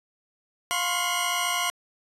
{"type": "tone cluster", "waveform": "20% pulse", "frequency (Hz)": [706, 1030, 1084, 2892], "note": ["F5", "C6", "C#6", "F#7"], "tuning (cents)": [19, -28, -39, -40], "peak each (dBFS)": -25, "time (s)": [0.71, 1.7], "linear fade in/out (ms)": 0, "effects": ["resampled to 32000 Hz"]}